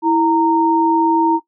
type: tone pair together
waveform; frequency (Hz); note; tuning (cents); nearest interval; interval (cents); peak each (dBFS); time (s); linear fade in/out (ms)
sine; 328.3 / 924.3; E4 / A#5; -7 / -15; octave + tritone; 1792; -14; 0.02-1.4; 50
effects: noise-tail reverb RT60 0.1 s tail -17 dB re dry